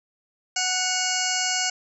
harmonic tone with a mistuned harmonic, 740 Hz, F#5, in tune, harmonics 1 / 2 / 3 / 4 / 6 / 7 / 8 / 9 / 10, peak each -31 / -31 / -31 / -31 / -31 / -31 / -31 / -31 / -31 dBFS, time 0.56-1.7 s, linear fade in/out 5 ms, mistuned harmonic 4, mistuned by -55 cents, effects none

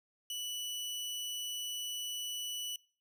sawtooth tone, 2960 Hz, F#7, in tune, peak -34 dBFS, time 0.3-2.76 s, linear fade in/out 2 ms, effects noise-tail reverb RT60 0.4 s tail -22 dB re dry

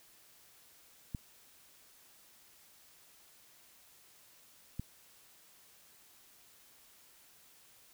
clicks, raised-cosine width 5 ms, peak -25 dBFS, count 2, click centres 1.148 / 4.796 s, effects white hiss -62 dBFS RMS until 7.93 s

